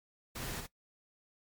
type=noise with echo; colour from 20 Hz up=pink; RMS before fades=-41 dBFS; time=0.35-0.61 s; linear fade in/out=10 ms; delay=58 ms; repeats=1; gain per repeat=-4 dB; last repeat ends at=0.668 s; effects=noise-tail reverb RT60 0.1 s tail -19 dB re dry + MP3 96 kbps